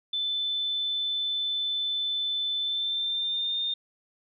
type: tone with pitch glide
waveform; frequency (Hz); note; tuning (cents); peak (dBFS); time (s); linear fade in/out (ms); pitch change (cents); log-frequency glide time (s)
sine; 3520 to 3632; A7 to A#7; 0 to -46; -26; 0.13-3.74; 5; +54; 2.59-3.59
effects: none